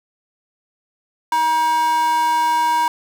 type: tone with high-pass filter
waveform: square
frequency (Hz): 317.6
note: D#4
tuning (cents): +36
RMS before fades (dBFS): -17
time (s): 1.32-2.88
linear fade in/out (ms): 2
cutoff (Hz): 990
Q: 5.3
effects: none